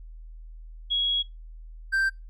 sine / triangle tone pair in turn, 3322 / 1567.8 Hz, G#7 / G6, 0 / 0 cents, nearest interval octave + minor second, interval 1300 cents, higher first, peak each -22 / -19 dBFS, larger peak second, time 0.9-1.23 / 1.92-2.1 s, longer first, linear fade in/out 20 ms, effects noise-tail reverb RT60 0.2 s tail -23 dB re dry + added 40 Hz sine -40 dBFS peak until 2.29 s

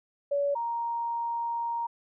sine tone pair in turn, 568 / 934.6 Hz, C#5 / A#5, +42 / +4 cents, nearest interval major sixth, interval 862 cents, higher second, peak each -24 / -28 dBFS, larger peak first, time 0.31-0.55 / 0.55-1.87 s, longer second, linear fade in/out 10 ms, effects none

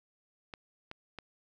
clicks, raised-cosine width 0.3 ms, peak -26 dBFS, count 3, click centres 0.538 / 0.914 / 1.187 s, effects none

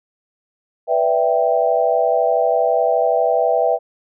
sine chord, E minor seventh, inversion second, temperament equal, 493.9 / 587.3 / 659.3 / 784 Hz, B4 / D5 / E5 / G5, 0 / 0 / 0 / 0 cents, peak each -19 / -22 / -17 / -20 dBFS, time 0.87-3.79 s, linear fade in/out 50 ms, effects none

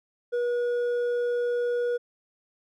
sine tone with hard clipping, 482.9 Hz, B4, 39 cents flat, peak -25 dBFS, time 0.32-1.98 s, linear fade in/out 20 ms, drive 4 dB, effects none

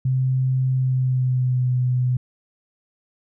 sine tone with pitch glide, 130.1 to 125.81 Hz, C3 to B2, -9 to +32 cents, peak -17 dBFS, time 0.05-2.17 s, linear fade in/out 5 ms, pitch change -59 cents, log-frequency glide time 0.74-1.71 s, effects none

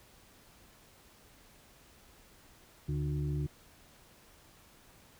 harmonic tone with a mistuned harmonic, 72.7 Hz, D2, 17 cents flat, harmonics 1 / 2 / 4 / 5, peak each -37 / -32 / -43 / -45 dBFS, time 2.88-3.47 s, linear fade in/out 10 ms, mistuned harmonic 4, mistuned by +53 cents, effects pink hiss -60 dBFS RMS until 5.19 s

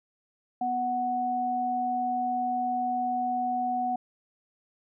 sine tone pair together, 246.9 / 740.5 Hz, B3 / F#5, 0 / +1 cents, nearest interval octave + perfect fifth, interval 1901 cents, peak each -34 / -26 dBFS, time 0.61-3.96 s, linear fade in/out 5 ms, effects none

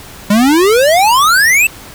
square exponential sweep, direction up, 197.9 to 2716 Hz, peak -7 dBFS, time 0.3-1.67 s, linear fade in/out 5 ms, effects pink hiss -33 dBFS RMS until 1.94 s

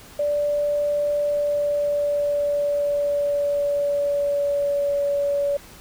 sine tone with pitch glide, 584 to 569.3 Hz, D5 to C#5, -10 to +46 cents, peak -19 dBFS, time 0.19-5.57 s, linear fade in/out 5 ms, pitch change -44 cents, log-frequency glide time 1.14-4.99 s, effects pink hiss -45 dBFS RMS until 5.8 s

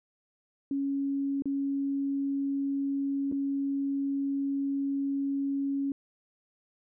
sine tone with dropouts, 277.2 Hz, C#4, in tune, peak -27 dBFS, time 0.71-5.92 s, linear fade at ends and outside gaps 2 ms, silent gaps 1.422-1.456 / 3.316-3.323 s, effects none

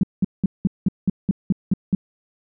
sine tone bursts, 190 Hz, F#3, 46 cents sharp, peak -13 dBFS, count 10, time 0.01-1.95 s, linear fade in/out 2 ms, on 23 ms, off 190 ms, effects none

